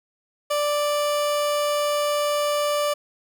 30% pulse tone, 587.3 Hz, D5, in tune, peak -18 dBFS, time 0.5-2.94 s, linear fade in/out 10 ms, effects none

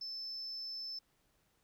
sine tone, 5274 Hz, E8, in tune, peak -39 dBFS, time 0.01-0.99 s, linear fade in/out 5 ms, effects tanh soft clip ceiling -37 dBFS + pink hiss -75 dBFS RMS until 1.63 s

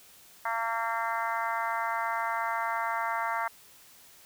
harmonic tone, 228.5 Hz, A#3, 34 cents flat, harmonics 3 / 4 / 5 / 6 / 7 / 8 / 9, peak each -36 / -32 / -35 / -36 / -38 / -40 / -40 dBFS, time 0.45-3.48 s, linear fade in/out 5 ms, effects white hiss -55 dBFS RMS until 4.25 s

